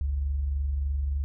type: tone pair together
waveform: sine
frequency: 46.85 / 70.2 Hz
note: F#1 / C#2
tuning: +22 / +22 cents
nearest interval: perfect fifth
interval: 700 cents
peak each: -37 / -25 dBFS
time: 0.01-1.24 s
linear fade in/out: 0 ms
effects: none